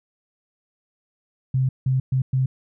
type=tone bursts at uneven times; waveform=sine; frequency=130.8 Hz; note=C3; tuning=in tune; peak=-17 dBFS; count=4; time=1.54-1.69 / 1.86-2 / 2.12-2.22 / 2.33-2.46 s; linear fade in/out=5 ms; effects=none